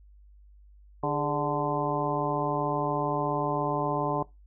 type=harmonic tone with a mistuned harmonic; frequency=147.2 Hz; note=D3; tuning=4 cents sharp; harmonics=1 / 2 / 3 / 4 / 5 / 6 / 7; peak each=-33 / -33 / -33 / -33 / -33 / -33 / -33 dBFS; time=1.03-4.23 s; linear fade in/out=5 ms; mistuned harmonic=3; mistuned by=-92 cents; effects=noise-tail reverb RT60 0.2 s tail -20 dB re dry + added 50 Hz sine -51 dBFS peak until 4.46 s